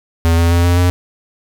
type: tone with pitch steps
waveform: square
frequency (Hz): 83.2 / 84.61 / 86.03 / 87.49 / 88.97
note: E2 / E2 / F2 / F2 / F2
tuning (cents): +17 / +46 / -26 / +4 / +33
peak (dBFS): -10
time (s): 0.25-0.9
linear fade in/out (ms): 0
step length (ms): 130
effects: none